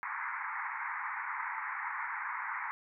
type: band-pass noise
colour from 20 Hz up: pink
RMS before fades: -38 dBFS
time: 0.03-2.71 s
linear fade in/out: 0 ms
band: 850 to 2200 Hz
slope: 96 dB/octave
effects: none